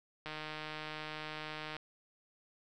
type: click train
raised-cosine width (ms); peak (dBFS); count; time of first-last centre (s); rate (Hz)
0.3; -26; 233; 0.26-1.766; 154
effects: none